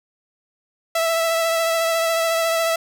sawtooth tone with vibrato, 659.3 Hz, E5, in tune, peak -14 dBFS, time 0.95-2.76 s, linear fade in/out 5 ms, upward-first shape triangle, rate 14 Hz, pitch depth 23 cents each way, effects none

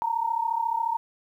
sine tone pair together, 902 / 936.2 Hz, A5 / A#5, +43 / +7 cents, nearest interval minor second, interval 64 cents, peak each -27 / -26 dBFS, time 0.02-0.97 s, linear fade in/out 0 ms, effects 10-bit

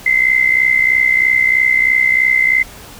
sine tone with amplitude modulation, 2066 Hz, C7, 22 cents flat, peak -6 dBFS, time 0.06-2.63 s, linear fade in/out 5 ms, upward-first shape sine, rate 63.1 Hz, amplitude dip 75%, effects pink hiss -36 dBFS RMS until 2.99 s

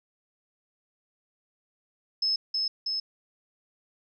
sine tone with echo, 5200 Hz, E8, 24 cents flat, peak -23 dBFS, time 2.22-2.36 s, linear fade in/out 5 ms, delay 320 ms, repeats 2, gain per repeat -2 dB, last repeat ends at 3 s, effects none

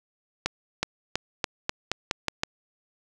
accelerating click train, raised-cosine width 0.2 ms, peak -7 dBFS, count 9, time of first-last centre 0.46-2.434 s, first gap 370 ms, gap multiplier 0.88, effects none

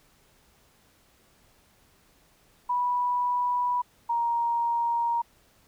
sine tone pair in turn, 981 / 938 Hz, B5 / A#5, -12 / +11 cents, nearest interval minor second, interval 77 cents, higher first, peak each -23 dBFS, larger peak neither, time 2.69-3.82 / 4.09-5.22 s, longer neither, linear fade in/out 10 ms, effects pink hiss -62 dBFS RMS until 5.67 s

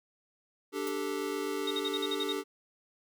square chord, D suspended fourth, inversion none, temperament equal, 293.7 / 392 / 440 Hz, D4 / G4 / A4, 0 / 0 / 0 cents, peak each -38 / -36 / -38 dBFS, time 0.72-2.44 s, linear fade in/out 50 ms
blue noise with exponential decay, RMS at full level -38 dBFS, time 0.87-0.96 s, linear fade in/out 0 ms, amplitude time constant 19 ms
sine tone bursts, 3729 Hz, A#7, in tune, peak -31 dBFS, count 8, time 1.67-2.325 s, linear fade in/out 5 ms, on 39 ms, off 49 ms
effects none

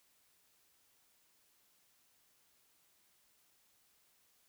silence, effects white hiss -72 dBFS RMS until 4.48 s

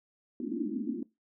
white band-pass noise, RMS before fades -34 dBFS, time 0.4-1.03 s, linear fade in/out 2 ms, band 210 to 340 Hz, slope 96 dB/octave, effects noise-tail reverb RT60 0.2 s tail -19 dB re dry

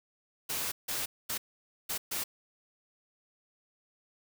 white noise bursts at uneven times, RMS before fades -34 dBFS, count 5, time 0.49-0.72 / 0.88-1.06 / 1.29-1.38 / 1.89-1.98 / 2.11-2.24 s, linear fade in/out 10 ms, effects none

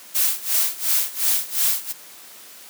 blue noise with tremolo, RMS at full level -18 dBFS, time 0.14-1.93 s, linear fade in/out 20 ms, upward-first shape sine, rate 2.8 Hz, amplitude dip 90%, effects white hiss -43 dBFS RMS until 2.69 s + high-pass 200 Hz 12 dB/octave

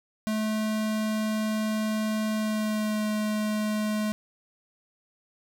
square tone with pitch glide, 216.2 to 213.1 Hz, A3 to G#3, -30 to +45 cents, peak -26 dBFS, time 0.27-4.12 s, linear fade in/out 0 ms, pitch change -25 cents, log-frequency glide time 2.33-3.08 s, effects none

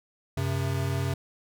square tone pair together, 94.54 / 133.7 Hz, F#2 / C3, +38 / +38 cents, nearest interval tritone, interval 600 cents, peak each -30 / -29 dBFS, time 0.37-1.14 s, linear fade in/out 5 ms, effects none

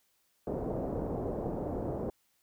white low-pass noise, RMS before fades -35 dBFS, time 0.47-2.1 s, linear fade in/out 2 ms, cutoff 620 Hz, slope 24 dB/octave, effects white hiss -73 dBFS RMS until 2.42 s

